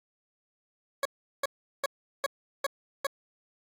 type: tone bursts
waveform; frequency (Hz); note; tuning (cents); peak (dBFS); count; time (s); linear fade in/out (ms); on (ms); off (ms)
20% pulse; 554.4; C#5; 0; -21; 6; 1.03-3.068; 2; 23; 380
effects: AAC 48 kbps